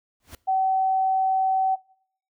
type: noise with exponential growth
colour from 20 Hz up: pink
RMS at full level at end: -37 dBFS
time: 0.2-0.35 s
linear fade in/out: 2 ms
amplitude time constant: 32 ms
type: tone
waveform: sine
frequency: 762 Hz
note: G5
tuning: 49 cents flat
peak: -19 dBFS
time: 0.47-1.76 s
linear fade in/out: 20 ms
effects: noise-tail reverb RT60 0.6 s tail -22 dB re dry